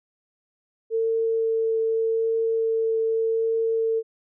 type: tone with vibrato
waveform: sine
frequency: 450 Hz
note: A4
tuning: 39 cents sharp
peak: -20 dBFS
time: 0.9-4.03 s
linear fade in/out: 50 ms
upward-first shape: triangle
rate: 0.84 Hz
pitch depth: 9 cents each way
effects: none